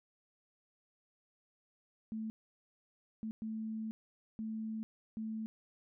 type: tone bursts at uneven times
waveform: sine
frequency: 220 Hz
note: A3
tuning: in tune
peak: -37 dBFS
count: 5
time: 2.12-2.3 / 3.23-3.31 / 3.42-3.91 / 4.39-4.83 / 5.17-5.46 s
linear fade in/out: 0 ms
effects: none